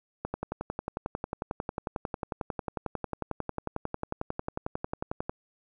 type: click train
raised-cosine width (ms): 1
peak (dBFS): -17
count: 57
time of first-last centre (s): 0.25-5.295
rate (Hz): 11.1
effects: none

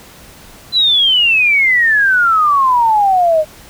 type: exponential sweep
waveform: sine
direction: down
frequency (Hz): 4054 to 605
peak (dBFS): -8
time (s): 0.72-3.45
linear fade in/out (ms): 50
effects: pink hiss -39 dBFS RMS until 3.69 s

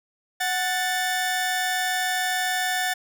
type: tone pair together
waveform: sawtooth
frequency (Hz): 740 / 1766.6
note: F#5 / A6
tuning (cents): 0 / +6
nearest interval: octave + minor third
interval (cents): 1506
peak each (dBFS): -22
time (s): 0.4-2.94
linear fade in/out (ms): 10
effects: none

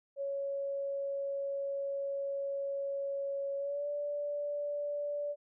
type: tone with pitch glide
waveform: sine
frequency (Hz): 556 to 581.6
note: C#5 to D5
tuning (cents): +5 to -17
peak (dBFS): -33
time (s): 0.16-5.36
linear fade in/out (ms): 50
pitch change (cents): +78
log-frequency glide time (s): 3.57-3.88
effects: none

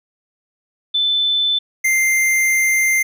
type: tone pair in turn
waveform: sine / square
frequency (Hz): 3520 / 2093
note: A7 / C7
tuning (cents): 0 / 0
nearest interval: major sixth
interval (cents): 900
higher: first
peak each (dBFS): -14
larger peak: neither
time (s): 0.94-1.59 / 1.84-3.03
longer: second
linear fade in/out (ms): 10
effects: none

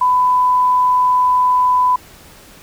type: tone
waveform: sine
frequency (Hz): 1000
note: B5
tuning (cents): +21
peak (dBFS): -10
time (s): 0.01-1.96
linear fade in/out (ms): 5
effects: pink hiss -42 dBFS RMS until 2.62 s

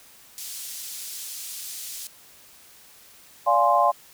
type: band-pass noise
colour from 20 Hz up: white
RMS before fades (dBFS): -36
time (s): 0.38-2.07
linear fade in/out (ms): 0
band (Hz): 4000 to 13000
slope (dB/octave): 12
type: chord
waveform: sine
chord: D half-diminished seventh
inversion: none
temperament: equal with one note detuned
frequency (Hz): 581.3 / 698.5 / 830.6 / 1046.5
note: D5 / F5 / Ab5 / C6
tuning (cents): -18 / 0 / 0 / 0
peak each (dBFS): -24 / -21 / -23 / -20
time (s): 3.46-3.92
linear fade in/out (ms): 20
effects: white hiss -51 dBFS RMS until 4.13 s

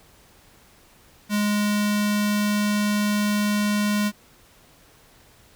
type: tone with notch filter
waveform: square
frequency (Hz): 207.7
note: G#3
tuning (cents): 0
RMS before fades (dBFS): -22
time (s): 1.29-4.12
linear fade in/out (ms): 50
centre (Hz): 440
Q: 0.51
effects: pink hiss -54 dBFS RMS until 5.55 s

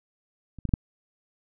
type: clicks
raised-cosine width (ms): 5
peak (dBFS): -29 / -15 / -21 / -7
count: 4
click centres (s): 0.587 / 0.653 / 0.691 / 0.738
effects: none

